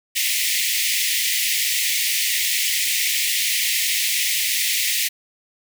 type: high-pass noise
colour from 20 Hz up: pink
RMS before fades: -21 dBFS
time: 0.15-5.09 s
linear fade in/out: 20 ms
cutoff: 1900 Hz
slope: 96 dB/octave
effects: none